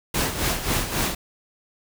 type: noise with tremolo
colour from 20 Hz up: pink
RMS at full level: -22 dBFS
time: 0.14-1.15 s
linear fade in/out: 5 ms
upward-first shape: sine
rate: 3.7 Hz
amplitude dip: 65%
effects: none